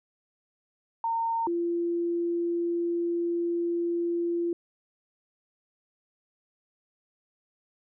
sine tone pair in turn, 915 / 342.7 Hz, A#5 / F4, -32 / -33 cents, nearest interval octave + perfect fourth, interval 1701 cents, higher first, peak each -25 / -25 dBFS, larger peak neither, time 1.04-1.47 / 1.47-4.53 s, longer second, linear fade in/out 2 ms, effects none

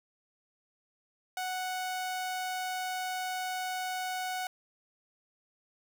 sawtooth tone, 740 Hz, F#5, in tune, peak -29 dBFS, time 1.37-4.47 s, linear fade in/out 2 ms, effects none

